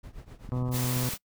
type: noise with tremolo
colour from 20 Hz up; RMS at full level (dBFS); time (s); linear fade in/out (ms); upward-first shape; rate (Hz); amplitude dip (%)
brown; -41; 0.03-0.7; 10; triangle; 7.8; 90
type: clicks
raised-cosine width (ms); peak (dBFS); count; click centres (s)
5; -28; 9; 0.491 / 0.568 / 0.625 / 0.686 / 0.744 / 0.843 / 0.969 / 1.039 / 1.136
type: harmonic tone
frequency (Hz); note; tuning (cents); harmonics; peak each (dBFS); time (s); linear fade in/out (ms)
125.2; B2; +24; 1 / 2 / 3 / 4 / 5 / 6 / 7 / 8 / 9 / 10; -28 / -34 / -43 / -42 / -47 / -49 / -50 / -48 / -49 / -53; 0.52-1.09; 0
type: noise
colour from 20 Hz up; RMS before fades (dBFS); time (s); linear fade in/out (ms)
white; -34; 0.71-1.18; 50
effects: noise-tail reverb RT60 0.1 s tail -24 dB re dry